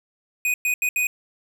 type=tone bursts at uneven times; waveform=square; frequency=2489 Hz; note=D#7; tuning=in tune; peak=-20 dBFS; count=4; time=0.45-0.54 / 0.65-0.74 / 0.82-0.89 / 0.96-1.07 s; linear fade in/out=2 ms; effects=none